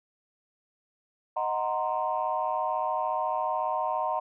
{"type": "chord", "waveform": "sine", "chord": "C half-diminished seventh", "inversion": "first", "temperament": "equal", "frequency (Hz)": [622.3, 740, 932.3, 1046.5], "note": ["Eb5", "Gb5", "Bb5", "C6"], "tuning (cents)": [0, 0, 0, 0], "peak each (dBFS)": [-32, -31, -30, -32], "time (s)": [1.36, 4.2], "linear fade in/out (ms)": 10, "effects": ["tanh soft clip ceiling -16 dBFS"]}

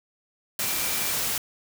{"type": "tone in noise", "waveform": "sine", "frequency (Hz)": 2349, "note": "D7", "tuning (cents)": 0, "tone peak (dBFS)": -38, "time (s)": [0.62, 1.11], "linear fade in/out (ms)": 2, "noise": "white", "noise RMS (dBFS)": -27, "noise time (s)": [0.59, 1.38], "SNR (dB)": -14, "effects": []}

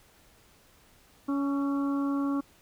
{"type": "harmonic tone with a mistuned harmonic", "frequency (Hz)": 280, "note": "C#4", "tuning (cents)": 18, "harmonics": [1, 2, 3, 4, 5], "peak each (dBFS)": [-26, -41, -45, -38, -44], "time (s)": [1.28, 2.41], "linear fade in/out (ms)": 10, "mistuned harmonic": 5, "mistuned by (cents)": -42, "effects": ["pink hiss -60 dBFS RMS until 2.61 s"]}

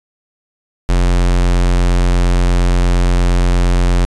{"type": "tone", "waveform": "square", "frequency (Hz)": 44.28, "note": "F1", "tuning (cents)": 25, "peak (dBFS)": -10, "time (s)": [0.89, 4.05], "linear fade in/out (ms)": 0, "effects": ["resampled to 22050 Hz"]}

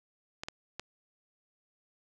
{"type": "clicks", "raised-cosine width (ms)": 0.2, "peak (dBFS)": -20, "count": 3, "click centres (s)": [0.435, 0.485, 0.796], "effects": []}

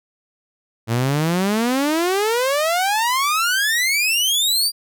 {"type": "exponential sweep", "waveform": "sawtooth", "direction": "up", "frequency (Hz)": [110.7, 4824], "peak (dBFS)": -13, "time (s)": [0.87, 4.72], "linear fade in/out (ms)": 50, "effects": []}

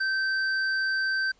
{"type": "tone with hard clipping", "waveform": "sine", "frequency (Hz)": 1552, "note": "G6", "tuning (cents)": -18, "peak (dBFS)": -26, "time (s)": [0, 1.32], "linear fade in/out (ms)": 10, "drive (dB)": 14, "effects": ["pink hiss -63 dBFS RMS until 1.39 s", "resampled to 16000 Hz"]}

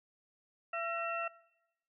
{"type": "harmonic tone with a mistuned harmonic", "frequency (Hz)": 674, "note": "E5", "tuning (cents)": 38, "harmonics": [1, 2, 3, 4], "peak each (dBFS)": [-39, -38, -46, -41], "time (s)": [0.73, 1.28], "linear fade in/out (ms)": 5, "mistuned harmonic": 3, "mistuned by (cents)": -120, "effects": ["noise-tail reverb RT60 1.0 s tail -21 dB re dry"]}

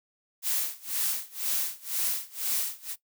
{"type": "noise with tremolo", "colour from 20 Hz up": "blue", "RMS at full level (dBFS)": -27, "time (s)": [0.42, 2.96], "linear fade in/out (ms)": 50, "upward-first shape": "sine", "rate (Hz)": 2, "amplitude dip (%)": 95, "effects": ["noise-tail reverb RT60 0.1 s tail -17 dB re dry"]}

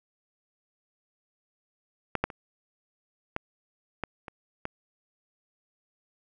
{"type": "clicks", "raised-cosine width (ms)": 0.5, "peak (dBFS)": [-11, -9, -26, -14, -15, -24, -17], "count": 7, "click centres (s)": [2.153, 2.24, 2.302, 3.364, 4.037, 4.282, 4.654], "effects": []}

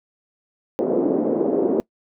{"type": "band-pass noise", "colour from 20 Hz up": "white", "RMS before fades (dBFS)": -20, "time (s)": [0.79, 1.8], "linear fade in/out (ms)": 0, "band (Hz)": [250, 450], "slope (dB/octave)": 24, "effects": ["noise-tail reverb RT60 0.1 s tail -23 dB re dry"]}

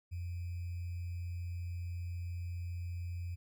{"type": "tone with sample-and-hold", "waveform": "sine", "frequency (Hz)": 87.31, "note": "F2", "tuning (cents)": 0, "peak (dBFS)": -37, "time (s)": [0.11, 3.36], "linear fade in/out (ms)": 20, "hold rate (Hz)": 2450, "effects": []}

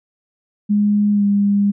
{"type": "tone with pitch glide", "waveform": "sine", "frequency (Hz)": [206.7, 202.1], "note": ["G#3", "G#3"], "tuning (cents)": [-8, -47], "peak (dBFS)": -12, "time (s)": [0.69, 1.72], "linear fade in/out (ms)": 20, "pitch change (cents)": -39, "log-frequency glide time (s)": [1.12, 1.24], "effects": []}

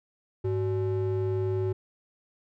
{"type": "ring-modulated tone", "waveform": "triangle", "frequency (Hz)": 238.7, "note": "A#3", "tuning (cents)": 41, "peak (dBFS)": -20, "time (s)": [0.44, 1.73], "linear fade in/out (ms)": 10, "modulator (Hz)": 136, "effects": []}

